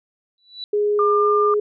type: tone with exponential growth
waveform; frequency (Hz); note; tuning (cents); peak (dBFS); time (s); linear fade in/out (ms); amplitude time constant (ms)
sine; 3951; B7; 0; -25; 0.38-0.64; 1; 55
type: tone with pitch glide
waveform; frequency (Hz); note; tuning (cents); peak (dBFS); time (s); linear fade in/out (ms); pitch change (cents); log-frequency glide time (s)
sine; 415.3 to 417.7; G#4 to G#4; 0 to +10; -16; 0.73-1.6; 5; +10; 1.19-1.25
type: tone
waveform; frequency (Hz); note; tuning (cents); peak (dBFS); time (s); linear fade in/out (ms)
sine; 1199; D6; +36; -17; 0.99-1.54; 2
effects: none